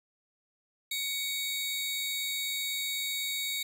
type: tone pair together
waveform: sawtooth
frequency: 2244 / 3794 Hz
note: C#7 / A#7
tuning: +21 / +30 cents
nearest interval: major sixth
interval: 909 cents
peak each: -32 / -30 dBFS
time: 0.91-3.63 s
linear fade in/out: 5 ms
effects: none